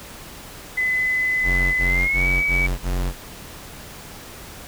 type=tone with pitch glide; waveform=sine; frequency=2017 to 2277 Hz; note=B6 to C#7; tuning=+36 to +46 cents; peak=-18 dBFS; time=0.77-2.67 s; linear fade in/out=10 ms; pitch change=+210 cents; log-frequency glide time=1.84-2.27 s
type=tone bursts; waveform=square; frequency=45.06 Hz; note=F#1; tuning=45 cents flat; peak=-21 dBFS; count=5; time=1.43-3.132 s; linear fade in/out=50 ms; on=310 ms; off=38 ms
effects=pink hiss -39 dBFS RMS until 4.67 s